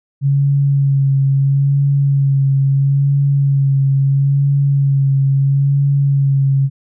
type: tone with vibrato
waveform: sine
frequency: 138.5 Hz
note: C#3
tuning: 1 cent flat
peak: -10 dBFS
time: 0.21-6.7 s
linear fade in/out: 50 ms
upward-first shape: sine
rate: 0.75 Hz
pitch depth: 23 cents each way
effects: none